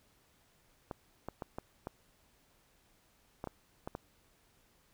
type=clicks; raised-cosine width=1 ms; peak=-25 dBFS; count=9; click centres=0.912 / 1.286 / 1.422 / 1.585 / 1.871 / 3.441 / 3.473 / 3.875 / 3.951 s; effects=pink hiss -69 dBFS RMS until 4.93 s